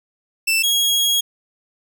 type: tone pair in turn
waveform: sawtooth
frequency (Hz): 2662 / 3302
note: E7 / G#7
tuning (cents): +16 / -11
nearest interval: major third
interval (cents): 373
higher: second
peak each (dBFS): -12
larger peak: neither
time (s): 0.47-0.63 / 0.63-1.21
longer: second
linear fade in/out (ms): 10
effects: none